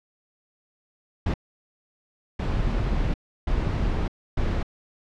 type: noise bursts at uneven times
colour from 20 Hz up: brown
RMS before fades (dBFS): -24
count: 4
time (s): 1.26-1.34 / 2.39-3.14 / 3.47-4.08 / 4.37-4.63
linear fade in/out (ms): 5
effects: low-pass 4000 Hz 12 dB/octave